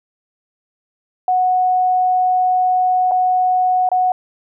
sine tone with dropouts, 736 Hz, F#5, 9 cents flat, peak -12 dBFS, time 1.28-4.12 s, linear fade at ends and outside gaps 2 ms, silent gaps 3.112-3.117 / 3.89-3.916 s, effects none

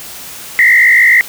sine tone with frequency modulation, 1975.5 Hz, B6, in tune, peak -4 dBFS, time 0.59-1.21 s, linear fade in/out 0 ms, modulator 53.4 Hz, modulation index 2.2, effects white hiss -29 dBFS RMS until 1.28 s

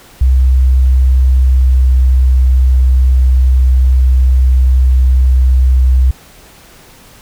sine tone with pitch glide, 64.6 to 64.12 Hz, C2 to C2, -21 to -34 cents, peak -4 dBFS, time 0.21-6.11 s, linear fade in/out 5 ms, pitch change -13 cents, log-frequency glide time 1.43-1.74 s, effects tanh soft clip ceiling -1 dBFS + pink hiss -40 dBFS RMS until 7.21 s

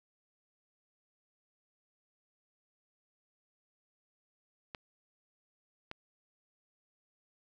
clicks, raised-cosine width 0.3 ms, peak -25 dBFS, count 2, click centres 4.748 / 5.914 s, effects none

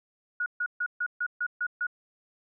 sine tone bursts, 1452 Hz, F#6, 33 cents flat, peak -26 dBFS, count 8, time 0.4-1.868 s, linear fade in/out 5 ms, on 61 ms, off 140 ms, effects none

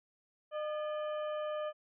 harmonic tone with a mistuned harmonic, 607 Hz, D#5, 43 cents flat, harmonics 1 / 2 / 3 / 4 / 5, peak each -35 / -43 / -52 / -58 / -54 dBFS, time 0.51-1.73 s, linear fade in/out 50 ms, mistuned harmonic 3, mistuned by -94 cents, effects none

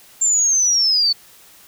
sine linear sweep, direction down, 7350 to 4435 Hz, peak -13 dBFS, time 0.21-1.13 s, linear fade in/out 10 ms, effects white hiss -47 dBFS RMS until 1.67 s

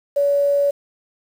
sine tone with quantisation, 568 Hz, C#5, 42 cents sharp, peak -14 dBFS, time 0.16-0.71 s, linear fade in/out 10 ms, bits 7, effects none

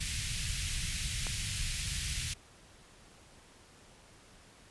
pink band-stop noise, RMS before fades -35 dBFS, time 0-2.34 s, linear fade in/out 10 ms, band 140 to 2100 Hz, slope 24 dB/octave
click, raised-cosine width 0.5 ms, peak -24 dBFS, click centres 1.268 s
effects pink hiss -58 dBFS RMS until 4.7 s + resampled to 24000 Hz

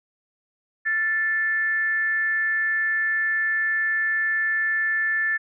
sine tone with frequency modulation, 1760 Hz, A6, in tune, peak -20 dBFS, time 0.85-5.38 s, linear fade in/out 20 ms, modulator 389 Hz, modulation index 0.3, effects none

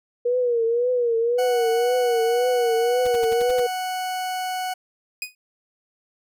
sine tone with vibrato, 477.7 Hz, A#4, 42 cents sharp, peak -18 dBFS, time 0.25-3.67 s, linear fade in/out 10 ms, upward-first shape triangle, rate 1.9 Hz, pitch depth 100 cents each way
40% pulse tone, 740 Hz, F#5, in tune, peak -24 dBFS, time 1.38-4.74 s, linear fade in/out 10 ms
pink noise bursts, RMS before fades -35 dBFS, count 7, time 3.05-3.6 s, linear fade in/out 5 ms, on 22 ms, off 66 ms
sawtooth tone with exponential decay, 2489 Hz, D#7, in tune, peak -20 dBFS, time 5.22-5.35 s, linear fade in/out 2 ms, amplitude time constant 27 ms
effects none

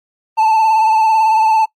triangle tone with vibrato, 880 Hz, A5, in tune, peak -7 dBFS, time 0.37-1.66 s, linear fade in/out 20 ms, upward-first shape sine, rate 18 Hz, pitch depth 37 cents each way, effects noise-tail reverb RT60 0.1 s tail -22 dB re dry + Opus 32 kbps

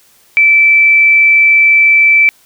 sine tone, 2323 Hz, D7, 20 cents flat, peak -4 dBFS, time 0.37-2.29 s, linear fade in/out 0 ms, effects white hiss -48 dBFS RMS until 2.45 s

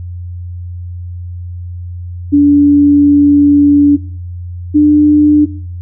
sine tone pair in turn, 288.2 / 297.7 Hz, D4 / D4, -33 / +24 cents, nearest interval minor second, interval 57 cents, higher second, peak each -3 dBFS, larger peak neither, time 2.32-3.97 / 4.74-5.46 s, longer first, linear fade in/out 20 ms, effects noise-tail reverb RT60 0.5 s tail -20 dB re dry + added 88 Hz sine -21 dBFS peak until 5.81 s

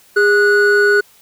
triangle tone pair together, 408.4 / 1469.3 Hz, G#4 / F#6, -29 / -13 cents, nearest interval octave + minor seventh, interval 2216 cents, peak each -10 dBFS, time 0.16-1.01 s, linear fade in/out 10 ms, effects white hiss -49 dBFS RMS until 1.21 s

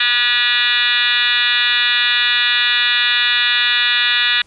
sine tone with frequency modulation, 2665 Hz, E7, 18 cents sharp, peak -12 dBFS, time 0-4.42 s, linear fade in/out 5 ms, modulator 242 Hz, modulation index 5, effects pink hiss -53 dBFS RMS until 4.46 s + resampled to 22050 Hz

